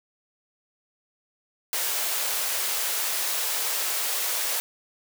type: high-pass noise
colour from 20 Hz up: white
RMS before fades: -27 dBFS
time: 1.73-4.6 s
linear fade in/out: 0 ms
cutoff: 430 Hz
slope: 24 dB/octave
effects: none